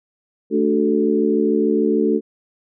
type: harmonic tone with a mistuned harmonic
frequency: 73.42 Hz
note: D2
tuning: in tune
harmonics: 3 / 4 / 5 / 6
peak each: -20 / -20 / -20 / -20 dBFS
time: 0.5-2.21 s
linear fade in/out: 50 ms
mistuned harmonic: 5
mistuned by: +31 cents
effects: none